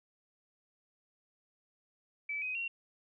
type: tone with pitch steps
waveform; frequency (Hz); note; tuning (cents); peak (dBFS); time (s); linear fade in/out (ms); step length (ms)
sine; 2306 / 2515 / 2742; D7 / D#7 / F7; -32 / +18 / -32; -34; 2.29-2.68; 5; 130
effects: none